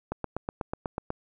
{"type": "click train", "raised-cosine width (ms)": 1, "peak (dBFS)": -16, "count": 9, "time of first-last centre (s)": [0.12, 1.104], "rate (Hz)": 8.13, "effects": []}